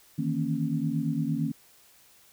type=tone cluster; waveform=sine; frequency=153.4 / 162.2 / 231.3 / 273.3 Hz; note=D#3 / E3 / A#3 / C#4; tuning=-24 / -28 / -13 / -24 cents; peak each=-31 dBFS; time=0.18-1.52 s; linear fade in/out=10 ms; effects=white hiss -58 dBFS RMS until 2.32 s